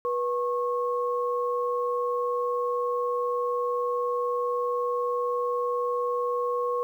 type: tone pair together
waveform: sine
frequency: 487.2 / 1091 Hz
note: B4 / C#6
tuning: -24 / -28 cents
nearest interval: octave + major second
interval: 1396 cents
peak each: -26 / -29 dBFS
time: 0.05-6.83 s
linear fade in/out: 0 ms
effects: 10-bit